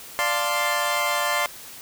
20% pulse chord, D minor seventh, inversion none, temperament equal, 587.3 / 698.5 / 880 / 1046.5 Hz, D5 / F5 / A5 / C6, 0 / 0 / 0 / 0 cents, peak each -22 / -23 / -26 / -20 dBFS, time 0.19-1.46 s, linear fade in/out 0 ms, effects white hiss -41 dBFS RMS until 1.81 s

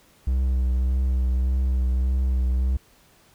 triangle tone with vibrato, 63.9 Hz, C2, 40 cents flat, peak -17 dBFS, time 0.27-2.77 s, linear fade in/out 5 ms, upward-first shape triangle, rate 1.7 Hz, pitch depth 32 cents each way, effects pink hiss -57 dBFS RMS until 3.34 s

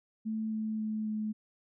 sine tone with pitch steps, 219.3 / 217.8 / 216.3 / 214.8 Hz, A3 / A3 / A3 / A3, -6 / -17 / -29 / -41 cents, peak -31 dBFS, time 0.25-1.33 s, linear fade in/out 20 ms, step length 270 ms, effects none

